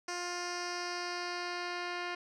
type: tone with low-pass filter sweep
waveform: 10% pulse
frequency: 352.9 Hz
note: F4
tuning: 18 cents sharp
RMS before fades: -38 dBFS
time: 0.08-2.15 s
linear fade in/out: 5 ms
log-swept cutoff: 6400 to 3600 Hz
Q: 2.6
effects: none